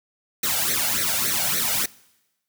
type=noise with flanger; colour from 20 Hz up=white; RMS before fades=-23 dBFS; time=0.43-1.86 s; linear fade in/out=5 ms; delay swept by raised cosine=0.49 to 1.42 ms; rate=3.5 Hz; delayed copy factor=+0.85; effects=noise-tail reverb RT60 1.0 s tail -23 dB re dry + high-pass 100 Hz 12 dB/octave